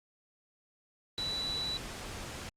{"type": "tone in noise", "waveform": "sine", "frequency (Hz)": 3951, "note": "B7", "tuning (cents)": 0, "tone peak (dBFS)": -33, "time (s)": [1.18, 1.77], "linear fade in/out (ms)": 0, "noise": "pink", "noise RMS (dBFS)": -42, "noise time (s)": [1.18, 2.49], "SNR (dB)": 6, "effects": ["low-pass 9000 Hz 12 dB/octave", "Opus 48 kbps"]}